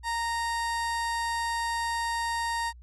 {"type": "tone", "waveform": "30% pulse", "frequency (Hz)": 929, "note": "A#5", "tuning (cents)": -6, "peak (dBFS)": -25, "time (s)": [0.03, 2.73], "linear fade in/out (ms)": 50, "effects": ["added 60 Hz sine -46 dBFS peak until 2.82 s", "resampled to 24000 Hz"]}